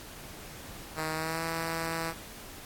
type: tone with pitch glide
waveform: 5% pulse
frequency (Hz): 157.5 to 164.09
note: D#3 to E3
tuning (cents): +21 to -8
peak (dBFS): -20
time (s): 0.95-2.14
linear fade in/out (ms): 50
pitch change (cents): +71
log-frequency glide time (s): 1.13-1.42
effects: pink hiss -46 dBFS RMS until 2.65 s + AAC 64 kbps